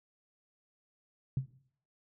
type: tone with exponential decay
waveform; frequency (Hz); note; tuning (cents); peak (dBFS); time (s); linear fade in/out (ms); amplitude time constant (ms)
sine; 133; C3; +29; -24; 1.37-1.51; 2; 30
effects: noise-tail reverb RT60 0.6 s tail -18 dB re dry + tanh soft clip ceiling -21 dBFS